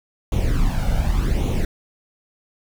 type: noise with flanger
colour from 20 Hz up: brown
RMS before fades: -19 dBFS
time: 0.32-1.65 s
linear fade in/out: 2 ms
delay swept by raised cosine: 0.3 to 1.4 ms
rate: 0.87 Hz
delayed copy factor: +0.7
effects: none